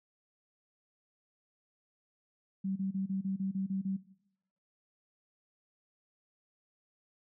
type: tone bursts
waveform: sine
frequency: 192.4 Hz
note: G3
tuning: 32 cents flat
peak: -31 dBFS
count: 9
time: 2.64-3.968 s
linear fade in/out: 10 ms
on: 120 ms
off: 31 ms
effects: noise-tail reverb RT60 0.8 s tail -18 dB re dry